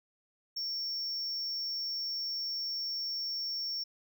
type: tone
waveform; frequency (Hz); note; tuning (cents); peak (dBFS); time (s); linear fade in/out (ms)
triangle; 5470; F8; -37; -32; 0.56-3.84; 10
effects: none